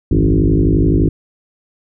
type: tone with frequency modulation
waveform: sine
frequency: 110.5 Hz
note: A2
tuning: 8 cents sharp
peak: -9 dBFS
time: 0.11-1.09 s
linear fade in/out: 5 ms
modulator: 51.7 Hz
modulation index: 5
effects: none